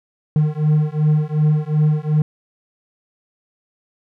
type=beating tone pair; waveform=triangle; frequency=151 / 153.7 Hz; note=D3 / D#3; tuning=+48 / -21 cents; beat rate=2.7 Hz; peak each=-15 dBFS; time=0.36-2.22 s; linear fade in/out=2 ms; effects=none